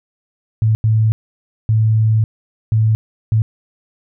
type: tone bursts at uneven times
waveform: sine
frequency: 110 Hz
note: A2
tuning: in tune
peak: -10 dBFS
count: 5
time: 0.62-0.75 / 0.84-1.12 / 1.69-2.24 / 2.72-2.95 / 3.32-3.42 s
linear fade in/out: 0 ms
effects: none